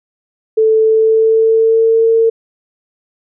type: tone with pitch glide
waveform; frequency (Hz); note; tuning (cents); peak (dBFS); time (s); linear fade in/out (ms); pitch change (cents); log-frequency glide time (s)
sine; 440 to 452.9; A4 to A#4; 0 to -50; -7; 0.57-2.3; 10; +50; 0.82-2.07
effects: none